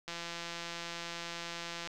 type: click train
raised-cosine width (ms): 0.2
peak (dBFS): -23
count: 306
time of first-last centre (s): 0.08-1.874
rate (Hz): 170
effects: none